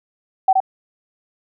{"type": "tone with echo", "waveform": "sine", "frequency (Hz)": 763, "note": "G5", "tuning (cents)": -47, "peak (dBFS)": -9, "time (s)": [0.48, 0.53], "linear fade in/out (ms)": 5, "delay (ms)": 73, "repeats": 1, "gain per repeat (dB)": -3, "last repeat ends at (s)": 0.603, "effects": []}